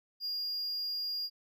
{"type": "tone", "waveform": "triangle", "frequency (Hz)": 4828, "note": "D8", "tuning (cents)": 47, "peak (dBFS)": -32, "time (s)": [0.2, 1.3], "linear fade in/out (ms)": 50, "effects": []}